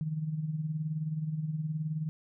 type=tone with tremolo; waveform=sine; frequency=155.56 Hz; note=D#3; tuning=in tune; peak=-28 dBFS; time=0.01-2.09 s; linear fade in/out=0 ms; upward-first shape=sine; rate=19 Hz; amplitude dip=60%; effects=none